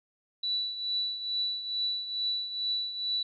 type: tone with tremolo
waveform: sine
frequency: 3951 Hz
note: B7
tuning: in tune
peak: -26 dBFS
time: 0.43-3.23 s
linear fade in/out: 5 ms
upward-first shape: triangle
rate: 2.3 Hz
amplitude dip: 70%
effects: none